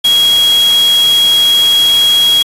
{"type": "tone in noise", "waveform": "sine", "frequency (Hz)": 3300, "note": "G#7", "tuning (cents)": -12, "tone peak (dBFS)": -6, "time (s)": [0.04, 2.43], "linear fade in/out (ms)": 10, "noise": "white", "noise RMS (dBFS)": -19, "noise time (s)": [0.04, 2.43], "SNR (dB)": 10, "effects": ["resampled to 32000 Hz"]}